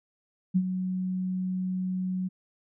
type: tone with ADSR envelope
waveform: sine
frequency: 185 Hz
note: F#3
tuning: in tune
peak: -18 dBFS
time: 0.54-2.29 s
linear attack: 22 ms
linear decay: 59 ms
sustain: -9 dB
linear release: 21 ms
effects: none